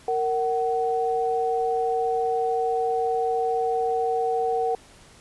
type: tone pair together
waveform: sine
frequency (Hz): 462.3 / 751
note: A#4 / F#5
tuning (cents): -14 / +26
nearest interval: minor sixth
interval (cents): 840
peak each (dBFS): -24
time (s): 0.08-4.75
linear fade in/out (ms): 2
effects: pink hiss -51 dBFS RMS until 5.2 s + resampled to 24000 Hz